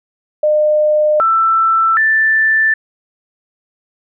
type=tone with pitch steps; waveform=sine; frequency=606 / 1331 / 1766 Hz; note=D#5 / E6 / A6; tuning=-46 / +16 / +6 cents; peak=-9 dBFS; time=0.43-2.74 s; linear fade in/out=5 ms; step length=770 ms; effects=none